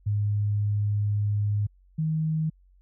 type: tone pair in turn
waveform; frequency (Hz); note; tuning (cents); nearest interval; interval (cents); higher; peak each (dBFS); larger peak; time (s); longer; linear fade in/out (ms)
sine; 103.5 / 157.47; G#2 / D#3; -5 / +21; perfect fifth; 726; second; -22 / -23; first; 0.06-1.67 / 1.98-2.5; first; 10
effects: added 46 Hz sine -55 dBFS peak until 2.81 s